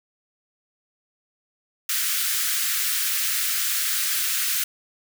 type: high-pass noise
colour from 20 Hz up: white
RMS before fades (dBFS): -24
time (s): 1.89-4.64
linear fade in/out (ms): 5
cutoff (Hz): 1300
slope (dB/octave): 48
effects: none